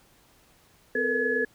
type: tone cluster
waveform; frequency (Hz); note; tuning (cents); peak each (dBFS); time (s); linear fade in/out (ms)
sine; 254.8 / 440.1 / 468.9 / 488 / 1699; C4 / A4 / A#4 / B4 / G#6; -46 / 0 / +10 / -21 / +39; -33 / -29 / -31 / -34 / -26; 0.95-1.45; 5
effects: pink hiss -60 dBFS RMS until 1.54 s